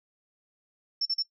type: tone bursts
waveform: sine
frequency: 5400 Hz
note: E8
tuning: 41 cents sharp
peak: -25 dBFS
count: 3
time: 1.01-1.225 s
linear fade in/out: 5 ms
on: 45 ms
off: 40 ms
effects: noise-tail reverb RT60 0.1 s tail -21 dB re dry